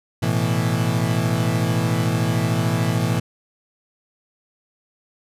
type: chord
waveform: 35% pulse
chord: A suspended second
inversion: none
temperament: equal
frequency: 110 / 123.47 / 164.81 Hz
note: A2 / B2 / E3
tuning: 0 / 0 / 0 cents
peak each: -21 / -21 / -21 dBFS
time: 0.22-3.2 s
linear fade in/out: 10 ms
effects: resampled to 32000 Hz